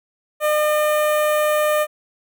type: tone with notch filter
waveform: sawtooth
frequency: 605 Hz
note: D#5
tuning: 49 cents flat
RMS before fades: -18 dBFS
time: 0.4-1.87 s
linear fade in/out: 50 ms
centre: 4900 Hz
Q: 0.64
effects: none